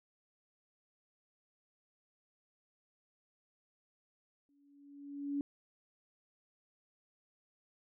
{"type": "tone with exponential growth", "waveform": "sine", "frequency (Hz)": 283.8, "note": "C#4", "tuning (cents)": 41, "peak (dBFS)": -31, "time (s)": [4.49, 5.41], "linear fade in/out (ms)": 1, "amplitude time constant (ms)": 200, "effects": []}